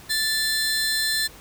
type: tone pair together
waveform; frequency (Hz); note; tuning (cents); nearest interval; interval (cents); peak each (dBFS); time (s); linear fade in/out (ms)
sawtooth; 1760 / 4118; A6 / C8; 0 / -28; octave + minor third; 1472; -21; 0.09-1.28; 20
effects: pink hiss -46 dBFS RMS until 1.4 s